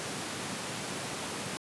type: high-pass noise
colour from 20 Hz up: pink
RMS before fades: -37 dBFS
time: 0-1.57 s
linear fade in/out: 0 ms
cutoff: 120 Hz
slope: 24 dB/octave
effects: resampled to 24000 Hz